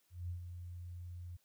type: tone with ADSR envelope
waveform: sine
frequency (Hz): 87.9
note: F2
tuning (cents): +12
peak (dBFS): -37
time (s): 0.1-1.37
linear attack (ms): 190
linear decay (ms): 110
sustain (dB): -7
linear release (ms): 12
effects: white hiss -75 dBFS RMS until 1.44 s